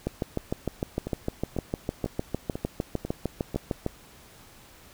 two click trains, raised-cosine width 2 ms, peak -13 / -18 dBFS, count 26 / 6, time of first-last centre 0.07-3.864 / 1.07-3.545 s, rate 6.59 / 2.02 Hz, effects pink hiss -52 dBFS RMS until 4.93 s

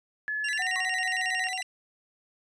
sine tone with pitch glide, 1713 to 1868 Hz, A6 to A#6, -47 to +3 cents, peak -28 dBFS, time 0.28-1.47 s, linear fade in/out 0 ms, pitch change +150 cents, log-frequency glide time 0.54-0.69 s
sawtooth tone with vibrato, 2349 Hz, D7, in tune, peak -28 dBFS, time 0.44-1.63 s, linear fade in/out 5 ms, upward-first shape square, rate 11 Hz, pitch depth 290 cents each way
sine tone with tremolo, 746 Hz, F#5, 14 cents sharp, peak -32 dBFS, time 0.59-1.61 s, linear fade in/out 5 ms, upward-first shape sine, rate 15 Hz, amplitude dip 50%
sine tone with exponential decay, 1100 Hz, C#6, 14 cents flat, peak -35 dBFS, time 0.76-0.96 s, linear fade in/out 0 ms, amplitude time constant 43 ms
effects resampled to 22050 Hz

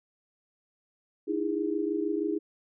sine tone cluster, 306.4 / 332.7 / 409.5 Hz, D#4 / E4 / G#4, -27 / +16 / -24 cents, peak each -31 dBFS, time 1.27-2.39 s, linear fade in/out 20 ms, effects none

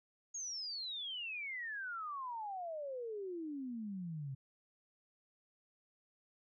sine exponential sweep, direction down, 6700 to 130 Hz, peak -40 dBFS, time 0.34-4.35 s, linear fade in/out 10 ms, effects none

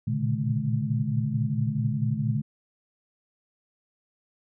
sine tone cluster, 115.2 / 119.7 / 137.6 / 149.3 / 212.9 Hz, A#2 / A#2 / C#3 / D3 / G#3, -20 / +46 / -12 / +29 / +43 cents, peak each -30 dBFS, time 0.07-2.42 s, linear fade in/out 10 ms, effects none

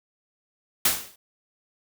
white noise with exponential decay, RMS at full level -17 dBFS, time 0.85-1.16 s, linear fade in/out 5 ms, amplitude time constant 67 ms, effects none

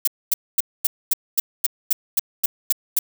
violet noise bursts, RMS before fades -17 dBFS, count 12, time 0.05-2.99 s, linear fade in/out 5 ms, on 25 ms, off 240 ms, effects none

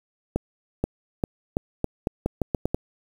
accelerating click train, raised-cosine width 2 ms, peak -9 dBFS, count 11, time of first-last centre 0.36-2.745 s, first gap 480 ms, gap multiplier 0.83, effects 7-bit

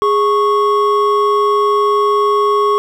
triangle tone pair together, 413.5 / 1104 Hz, G#4 / C#6, -8 / -7 cents, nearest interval octave + perfect fourth, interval 1701 cents, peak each -11 dBFS, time 0.02-2.78 s, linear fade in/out 0 ms, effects none

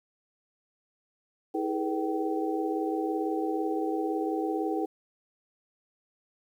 sine tone cluster, 321.4 / 404.2 / 422.1 / 488 / 771 Hz, E4 / G#4 / G#4 / B4 / G5, -44 / -47 / +28 / -21 / -29 cents, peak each -30 / -39 / -33 / -36 / -34 dBFS, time 1.54-4.86 s, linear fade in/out 10 ms, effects 10-bit

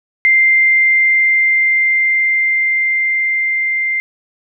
sine tone with level ramp, 2093 Hz, C7, in tune, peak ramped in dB -7 to -14 dBFS, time 0.25-4 s, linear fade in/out 0 ms, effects none

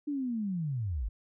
sine linear sweep, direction down, 299.2 to 44.42 Hz, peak -30 dBFS, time 0.07-1.09 s, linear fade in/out 10 ms, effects none

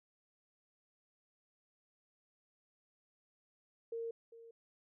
sine tone with echo, 460 Hz, A#4, 23 cents flat, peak -38 dBFS, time 3.92-4.11 s, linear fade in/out 5 ms, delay 400 ms, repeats 1, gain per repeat -15 dB, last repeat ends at 4.51 s, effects none

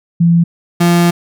sine / 35% pulse tone pair in turn, 169.4 / 172.56 Hz, E3 / F3, +48 / -20 cents, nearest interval unison, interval 32 cents, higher second, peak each -6 dBFS, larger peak neither, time 0.2-0.44 / 0.8-1.11 s, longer second, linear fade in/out 10 ms, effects none

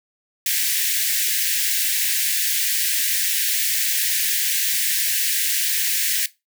white high-pass noise, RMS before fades -21 dBFS, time 0.46-6.26 s, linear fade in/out 2 ms, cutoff 1600 Hz, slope 96 dB/octave, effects noise-tail reverb RT60 0.2 s tail -17 dB re dry

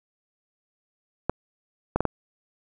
clicks, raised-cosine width 1 ms, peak -8 dBFS, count 4, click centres 1.296 / 1.96 / 2.006 / 2.053 s, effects none

